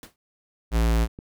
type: noise with exponential decay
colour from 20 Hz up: pink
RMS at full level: -39 dBFS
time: 0.03-0.16 s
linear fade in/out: 1 ms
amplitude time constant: 28 ms
type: tone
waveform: square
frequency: 56.5 Hz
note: A1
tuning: 47 cents sharp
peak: -19 dBFS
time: 0.71-1.08 s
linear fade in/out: 50 ms
type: click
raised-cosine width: 3 ms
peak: -25 dBFS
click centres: 1.189 s
effects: none